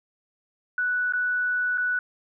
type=tone with dropouts; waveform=sine; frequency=1480 Hz; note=F#6; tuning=in tune; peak=-22 dBFS; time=0.78-1.99 s; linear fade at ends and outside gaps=2 ms; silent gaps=1.124-1.135 / 1.775-1.78 s; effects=none